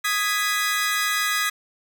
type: chord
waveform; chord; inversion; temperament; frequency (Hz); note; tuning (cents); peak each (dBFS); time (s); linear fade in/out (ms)
sawtooth; G# minor; second; equal with one note detuned; 1244.5 / 1661.2 / 1989.3; D#6 / G#6 / B6; 0 / 0 / +12; -22; 0.04-1.5; 10
effects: none